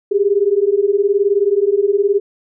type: beating tone pair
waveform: sine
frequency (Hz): 392 / 411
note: G4 / G#4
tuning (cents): 0 / -18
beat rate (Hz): 19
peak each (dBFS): -15 / -14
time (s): 0.11-2.2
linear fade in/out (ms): 10
effects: none